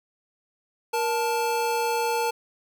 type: tone pair together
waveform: square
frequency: 470.4 / 880 Hz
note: A#4 / A5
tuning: +16 / 0 cents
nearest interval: major seventh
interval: 1084 cents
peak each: -27 / -26 dBFS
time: 0.93-2.31 s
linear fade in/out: 10 ms
effects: none